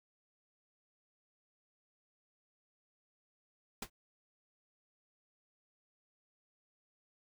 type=noise with exponential decay; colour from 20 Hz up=pink; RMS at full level=-35 dBFS; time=3.82-3.9 s; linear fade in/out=5 ms; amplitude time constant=16 ms; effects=none